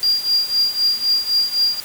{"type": "tone with tremolo", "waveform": "sine", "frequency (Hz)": 4787, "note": "D8", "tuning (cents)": 32, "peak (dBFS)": -10, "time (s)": [0.03, 1.8], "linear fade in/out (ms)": 0, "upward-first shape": "triangle", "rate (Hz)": 3.9, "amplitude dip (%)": 90, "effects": ["tanh soft clip ceiling -10 dBFS", "white hiss -35 dBFS RMS until 1.84 s"]}